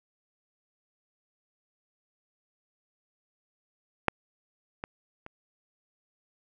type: clicks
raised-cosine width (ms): 0.5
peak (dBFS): -6 / -19 / -27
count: 3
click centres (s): 4.083 / 4.839 / 5.264
effects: none